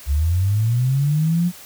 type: linear sweep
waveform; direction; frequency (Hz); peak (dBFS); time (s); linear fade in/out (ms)
sine; up; 66.3 to 179.7; -15; 0.06-1.52; 50
effects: white hiss -41 dBFS RMS until 1.65 s